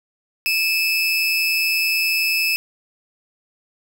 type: tone pair together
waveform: 30% pulse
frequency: 2442 / 2611 Hz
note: D#7 / E7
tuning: -33 / -17 cents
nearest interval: minor second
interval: 116 cents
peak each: -24 / -15 dBFS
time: 0.46-2.56 s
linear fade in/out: 0 ms
effects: none